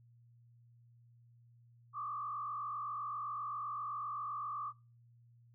sine tone with frequency modulation, 1169 Hz, D6, 8 cents flat, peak -38 dBFS, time 1.93-4.73 s, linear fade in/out 50 ms, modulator 47.7 Hz, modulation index 1.3, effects noise-tail reverb RT60 0.3 s tail -18 dB re dry + added 118 Hz sine -61 dBFS peak until 5.54 s

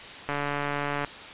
click train, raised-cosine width 0.5 ms, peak -14 dBFS, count 110, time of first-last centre 0.29-1.047 s, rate 144 Hz, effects white hiss -41 dBFS RMS until 1.33 s + resampled to 8000 Hz

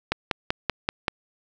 click train, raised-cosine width 0.3 ms, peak -6 dBFS, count 6, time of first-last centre 0.12-1.082 s, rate 5.2 Hz, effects none

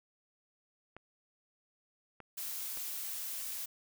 clicks, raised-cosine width 0.5 ms, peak -33 dBFS, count 3, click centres 0.966 / 2.203 / 2.773 s
blue noise, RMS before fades -40 dBFS, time 2.37-3.66 s, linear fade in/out 10 ms
effects none

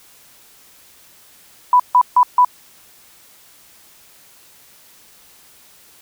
sine tone bursts, 991 Hz, B5, 6 cents sharp, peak -7 dBFS, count 4, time 1.73-2.448 s, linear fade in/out 2 ms, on 67 ms, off 150 ms, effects white hiss -48 dBFS RMS until 6.01 s

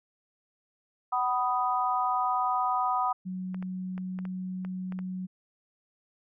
sine chord, B major, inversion second, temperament equal with one note detuned, 751.6 / 987.8 / 1244.5 Hz, F#5 / B5 / D#6, +27 / 0 / 0 cents, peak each -29 dBFS, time 1.12-3.13 s, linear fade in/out 10 ms
sine tone, 185 Hz, F#3, in tune, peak -32 dBFS, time 3.25-5.27 s, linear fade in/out 20 ms
clicks, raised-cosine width 0.5 ms, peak -29 dBFS, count 8, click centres 3.545 / 3.626 / 3.979 / 4.189 / 4.253 / 4.649 / 4.923 / 4.99 s
effects none

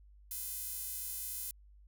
sawtooth tone with high-pass filter, 507 Hz, B4, 45 cents sharp, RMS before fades -41 dBFS, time 0.31-1.51 s, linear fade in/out 2 ms, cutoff 11000 Hz, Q 0.82, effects added 50 Hz sine -56 dBFS peak until 1.87 s

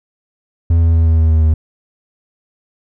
triangle tone with pitch steps, 83.4 / 82.59 / 81.78 / 80.98 / 80.19 / 79.4 / 78.63 Hz, E2 / E2 / E2 / E2 / E2 / D#2 / D#2, +21 / +4 / -13 / -30 / -47 / +36 / +19 cents, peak -6 dBFS, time 0.7-1.54 s, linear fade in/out 5 ms, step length 120 ms, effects none

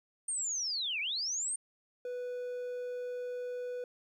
sine linear two-way sweep, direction down then up, 8870 to 2217 to 8870 Hz, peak -32 dBFS, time 0.28-1.56 s, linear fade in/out 5 ms, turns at 1 s
triangle tone, 493.9 Hz, B4, in tune, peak -34 dBFS, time 2.05-3.84 s, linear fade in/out 2 ms
effects 12-bit

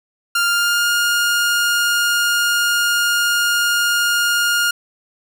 sawtooth tone with pitch glide, 1396.9 to 1417.2 Hz, F6 to F6, 0 to +25 cents, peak -11 dBFS, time 0.35-4.71 s, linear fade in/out 5 ms, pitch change +25 cents, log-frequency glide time 0.46-0.89 s, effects none

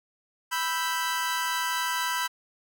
sawtooth chord, E minor, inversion second, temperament equal, 987.8 / 1318.5 / 1568 Hz, B5 / E6 / G6, 0 / 0 / 0 cents, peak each -25 / -30 / -28 dBFS, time 0.51-2.28 s, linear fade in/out 20 ms, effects none

